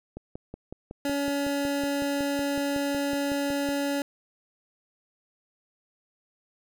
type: click train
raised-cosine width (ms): 2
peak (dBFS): -24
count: 20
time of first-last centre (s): 0.17-3.689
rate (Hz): 5.4
type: tone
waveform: 25% pulse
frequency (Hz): 282.7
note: C#4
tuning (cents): +34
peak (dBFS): -22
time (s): 1.05-4.02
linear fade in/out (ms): 2
effects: none